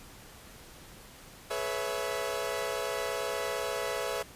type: chord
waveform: sawtooth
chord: C# minor seventh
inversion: second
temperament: equal with one note detuned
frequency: 425.3 / 493.9 / 554.4 / 659.3 Hz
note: G#4 / B4 / C#5 / E5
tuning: +41 / 0 / 0 / 0 cents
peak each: -33 dBFS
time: 1.5-4.23 s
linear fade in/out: 10 ms
effects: pink hiss -51 dBFS RMS until 4.35 s + resampled to 32000 Hz